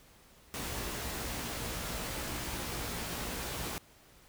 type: noise with comb filter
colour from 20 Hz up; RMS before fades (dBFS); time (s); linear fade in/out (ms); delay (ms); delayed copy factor
pink; -38; 0.54-3.78; 0; 17; +0.6
effects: pink hiss -60 dBFS RMS until 4.28 s